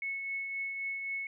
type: tone with tremolo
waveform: sine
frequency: 2200 Hz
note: C#7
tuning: 14 cents flat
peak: -32 dBFS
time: 0.02-1.27 s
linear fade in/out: 2 ms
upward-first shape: triangle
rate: 3.8 Hz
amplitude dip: 40%
effects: none